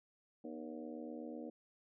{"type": "harmonic tone with a mistuned harmonic", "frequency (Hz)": 80, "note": "D#2", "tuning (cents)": 49, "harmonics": [3, 4, 5, 6, 7, 8, 9], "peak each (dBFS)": [-48, -48, -57, -51, -53, -62, -60], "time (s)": [0.44, 1.5], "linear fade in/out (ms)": 5, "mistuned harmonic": 4, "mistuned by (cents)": -66, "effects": []}